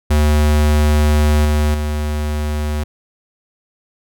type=tone with level steps; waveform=square; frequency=75 Hz; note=D2; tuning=37 cents sharp; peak=-11 / -13 / -18 dBFS; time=0.1-2.84 s; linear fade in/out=10 ms; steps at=1.45 / 1.74 s; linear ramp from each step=2 ms; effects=none